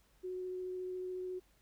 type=tone with vibrato; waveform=sine; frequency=367.6 Hz; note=F#4; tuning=11 cents flat; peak=-38 dBFS; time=0.23-1.4 s; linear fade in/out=20 ms; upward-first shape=triangle; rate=14 Hz; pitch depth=10 cents each way; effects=added 50 Hz sine -70 dBFS peak until 1.61 s + pink hiss -71 dBFS RMS until 1.61 s